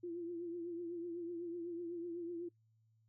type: tone with vibrato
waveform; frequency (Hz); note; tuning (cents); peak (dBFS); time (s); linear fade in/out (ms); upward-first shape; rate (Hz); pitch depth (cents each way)
sine; 342.9; F4; -32; -40; 0.03-2.49; 10; triangle; 8; 67
effects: noise-tail reverb RT60 0.1 s tail -21 dB re dry + added 111 Hz sine -70 dBFS peak until 3.08 s